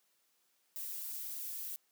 violet noise with flanger, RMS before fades -42 dBFS, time 0.76-1.76 s, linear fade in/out 0 ms, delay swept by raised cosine 1 to 6.7 ms, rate 1.6 Hz, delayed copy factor +0.75, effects white hiss -75 dBFS RMS until 1.91 s + high-pass 200 Hz 12 dB/octave

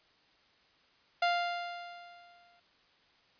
sawtooth tone with exponential decay, 698 Hz, F5, 1 cent flat, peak -21 dBFS, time 1.22-2.6 s, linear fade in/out 5 ms, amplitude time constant 300 ms, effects white hiss -66 dBFS RMS until 3.39 s + resampled to 11025 Hz

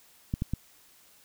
clicks, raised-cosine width 5 ms, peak -16 dBFS, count 3, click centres 0.339 / 0.421 / 0.536 s, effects white hiss -59 dBFS RMS until 1.24 s

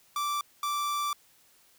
45% pulse tone bursts at uneven times, 1169 Hz, D6, 8 cents flat, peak -28 dBFS, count 2, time 0.16-0.41 / 0.63-1.13 s, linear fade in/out 2 ms, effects white hiss -62 dBFS RMS until 1.78 s

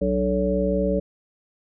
harmonic tone with a mistuned harmonic, 62.6 Hz, B1, 24 cents sharp, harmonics 1 / 3 / 5 / 7 / 9, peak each -28 / -24 / -29 / -26 / -24 dBFS, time 0.01-1 s, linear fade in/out 10 ms, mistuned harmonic 5, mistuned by -95 cents, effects none

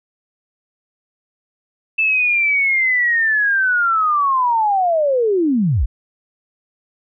sine linear sweep, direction down, 2646 to 40.34 Hz, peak -13 dBFS, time 1.98-5.86 s, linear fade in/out 10 ms, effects none

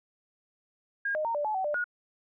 sine tone with pitch steps, 1623 / 615 / 921 / 587 / 858 / 759 / 593 / 1447 Hz, G#6 / D#5 / A#5 / D5 / A5 / F#5 / D5 / F#6, -40 / -20 / -21 / -1 / -44 / +44 / +17 / -39 cents, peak -27 dBFS, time 1.05-1.842 s, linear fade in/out 5 ms, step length 99 ms, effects none

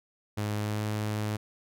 sawtooth tone with pitch glide, 104.9 to 106.36 Hz, G#2 to G#2, +18 to +42 cents, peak -25 dBFS, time 0.37-1.37 s, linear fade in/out 10 ms, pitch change +24 cents, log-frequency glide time 0.55-0.84 s, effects none

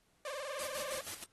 sawtooth tone with vibrato, 560 Hz, C#5, 18 cents sharp, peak -36 dBFS, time 0.25-1.01 s, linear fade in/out 2 ms, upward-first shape sine, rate 20 Hz, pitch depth 140 cents each way
white noise with tremolo, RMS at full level -42 dBFS, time 0.59-1.24 s, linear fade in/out 2 ms, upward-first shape square, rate 6.3 Hz, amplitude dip 65%
effects pink hiss -73 dBFS RMS until 1.32 s + AAC 32 kbps

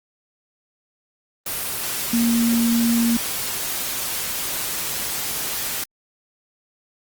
sine tone in noise, 233.1 Hz, A#3, in tune, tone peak -16 dBFS, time 2.13-3.17 s, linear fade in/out 5 ms, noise white, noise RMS -26 dBFS, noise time 1.46-5.84 s, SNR +7 dB, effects Opus 24 kbps

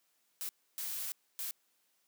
blue noise bursts at uneven times, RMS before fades -39 dBFS, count 3, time 0.41-0.49 / 0.78-1.12 / 1.39-1.51 s, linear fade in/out 0 ms, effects white hiss -75 dBFS RMS until 2.07 s + high-pass 200 Hz 12 dB/octave

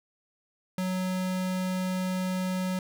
square tone, 185 Hz, F#3, in tune, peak -28 dBFS, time 0.78-2.79 s, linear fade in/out 2 ms, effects none

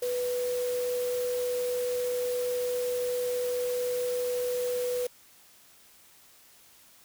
sine tone in noise, 493.9 Hz, B4, in tune, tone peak -27 dBFS, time 0.02-5.07 s, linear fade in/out 5 ms, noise white, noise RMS -41 dBFS, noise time 0.02-5.07 s, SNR +11 dB, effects white hiss -57 dBFS RMS until 7.04 s

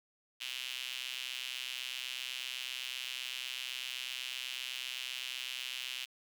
sawtooth tone with high-pass filter, 127.9 Hz, C3, 39 cents flat, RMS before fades -41 dBFS, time 0.4-6.06 s, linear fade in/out 20 ms, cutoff 2900 Hz, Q 3.9, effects 10-bit

